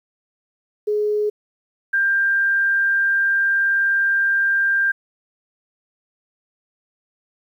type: tone pair in turn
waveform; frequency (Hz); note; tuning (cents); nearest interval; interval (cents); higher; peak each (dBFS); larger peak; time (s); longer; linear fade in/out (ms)
sine; 420 / 1590.2; G#4 / G6; +19 / +24; octave + major seventh; 2305; second; -17 / -15; second; 0.87-1.3 / 1.93-4.92; second; 10
effects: 9-bit